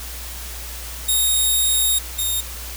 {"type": "tone pair in turn", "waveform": "5% pulse", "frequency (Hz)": [3729, 3697], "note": ["A#7", "A#7"], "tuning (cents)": [0, -15], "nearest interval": "unison", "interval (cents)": 15, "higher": "first", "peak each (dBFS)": [-8, -12], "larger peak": "first", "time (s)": [[1.08, 1.99], [2.18, 2.41]], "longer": "first", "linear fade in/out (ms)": 10, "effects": ["added 60 Hz sine -33 dBFS peak until 2.76 s", "white hiss -34 dBFS RMS until 2.76 s"]}